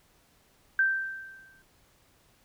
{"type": "tone with exponential decay", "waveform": "sine", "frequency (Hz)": 1564, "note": "G6", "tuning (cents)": -4, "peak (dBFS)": -19, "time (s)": [0.79, 1.62], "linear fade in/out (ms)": 2, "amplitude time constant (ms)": 180, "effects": ["pink hiss -64 dBFS RMS until 2.44 s"]}